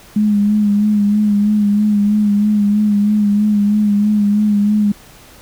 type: tone with vibrato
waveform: sine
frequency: 207.7 Hz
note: G#3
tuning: in tune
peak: -10 dBFS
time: 0.16-4.92 s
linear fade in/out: 5 ms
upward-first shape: sine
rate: 3.1 Hz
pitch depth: 36 cents each way
effects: pink hiss -42 dBFS RMS until 5.41 s